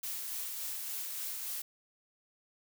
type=noise with tremolo; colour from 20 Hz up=blue; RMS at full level=-38 dBFS; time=0.03-1.62 s; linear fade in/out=5 ms; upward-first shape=sine; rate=3.5 Hz; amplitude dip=25%; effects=none